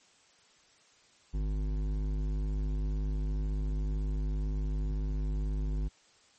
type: tone with hard clipping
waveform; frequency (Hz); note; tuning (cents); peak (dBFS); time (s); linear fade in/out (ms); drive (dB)
sine; 51; G#1; -31; -31; 1.33-5.89; 20; 12
effects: white hiss -63 dBFS RMS until 6.38 s + MP3 32 kbps